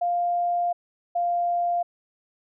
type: tone pair in turn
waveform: sine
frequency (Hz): 700 / 697.5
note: F5 / F5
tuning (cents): +4 / -2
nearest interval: unison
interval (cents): 6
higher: first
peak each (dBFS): -21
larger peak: neither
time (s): 0.01-0.73 / 1.15-1.83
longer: first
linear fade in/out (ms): 10
effects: none